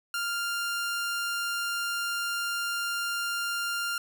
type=tone; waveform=sawtooth; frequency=1396.9 Hz; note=F6; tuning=in tune; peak=-25 dBFS; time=0.14-3.98 s; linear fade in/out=2 ms; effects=none